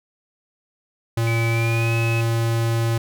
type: tone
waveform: square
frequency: 115 Hz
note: A#2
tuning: 23 cents flat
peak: -19 dBFS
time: 1.17-2.98 s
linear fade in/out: 5 ms
type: tone with pitch glide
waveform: sine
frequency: 2302 to 2569 Hz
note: D7 to E7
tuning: -35 to -45 cents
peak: -26 dBFS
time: 1.27-2.21 s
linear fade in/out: 2 ms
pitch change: +190 cents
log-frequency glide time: 1.5-1.95 s
effects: none